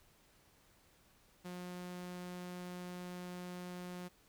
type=tone; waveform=sawtooth; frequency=179.1 Hz; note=F3; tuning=44 cents sharp; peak=-40 dBFS; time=1.44-4.09 s; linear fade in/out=20 ms; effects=pink hiss -68 dBFS RMS until 4.28 s